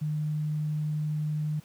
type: tone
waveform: sine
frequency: 152 Hz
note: D#3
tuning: 40 cents flat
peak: -26 dBFS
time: 0.01-1.6 s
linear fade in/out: 10 ms
effects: pink hiss -57 dBFS RMS until 1.64 s + high-pass 100 Hz 12 dB/octave